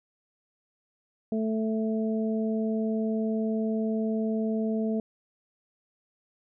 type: harmonic tone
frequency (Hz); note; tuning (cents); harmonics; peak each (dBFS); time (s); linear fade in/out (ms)
220; A3; 0; 1 / 2 / 3; -26 / -32 / -36; 1.32-5; 2
effects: none